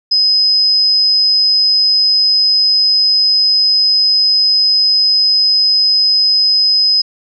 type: tone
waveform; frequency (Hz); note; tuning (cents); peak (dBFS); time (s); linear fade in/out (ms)
sine; 5050; D#8; +25; -8; 0.11-7.02; 10
effects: none